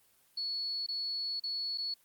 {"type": "tone with dropouts", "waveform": "sine", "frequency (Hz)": 4400, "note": "C#8", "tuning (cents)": -14, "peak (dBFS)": -33, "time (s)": [0.37, 1.94], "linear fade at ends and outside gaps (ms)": 5, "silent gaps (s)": [[0.864, 0.885], [1.398, 1.436], [1.776, 1.781]], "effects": ["white hiss -67 dBFS RMS until 2.04 s", "Opus 24 kbps"]}